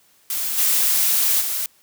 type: noise with level steps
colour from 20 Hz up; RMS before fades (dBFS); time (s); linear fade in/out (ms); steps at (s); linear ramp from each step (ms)
blue; -24 / -18 / -24; 0.3-1.66; 2; 0.57 / 1.4; 20
effects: white hiss -57 dBFS RMS until 1.82 s + high-pass 60 Hz 12 dB/octave